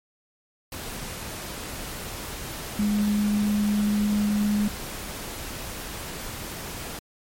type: tone in noise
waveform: sine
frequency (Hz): 207.7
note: G#3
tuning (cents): 0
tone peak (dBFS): -20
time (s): 2.79-4.68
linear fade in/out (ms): 2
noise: pink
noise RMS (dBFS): -35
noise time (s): 0.72-6.99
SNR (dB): +12
effects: MP3 64 kbps